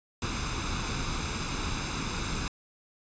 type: noise with comb filter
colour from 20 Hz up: pink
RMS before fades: -32 dBFS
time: 0.22-2.48 s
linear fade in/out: 2 ms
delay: 0.8 ms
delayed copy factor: +0.6
effects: resampled to 16000 Hz